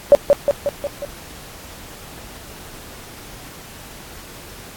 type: tone with echo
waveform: sine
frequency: 571 Hz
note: D5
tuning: 49 cents flat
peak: -3 dBFS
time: 0.12-0.15 s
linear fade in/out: 0 ms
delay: 180 ms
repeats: 5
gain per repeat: -4 dB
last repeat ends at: 1.05 s
effects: pink hiss -38 dBFS RMS until 4.76 s + AAC 64 kbps